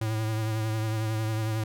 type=tone with vibrato; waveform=square; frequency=109.8 Hz; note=A2; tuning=3 cents flat; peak=-27 dBFS; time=0.01-1.64 s; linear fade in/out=5 ms; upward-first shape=triangle; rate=11 Hz; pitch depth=38 cents each way; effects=none